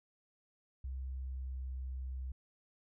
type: tone with pitch glide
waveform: sine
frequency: 65.41 to 64.7 Hz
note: C2 to C2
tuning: 0 to -19 cents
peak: -38 dBFS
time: 0.84-2.32 s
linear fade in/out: 5 ms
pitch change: -19 cents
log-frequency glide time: 1.01-1.66 s
effects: none